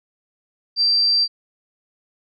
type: tone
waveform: sine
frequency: 4699 Hz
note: D8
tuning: in tune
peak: -14 dBFS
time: 0.76-1.28 s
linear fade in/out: 50 ms
effects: none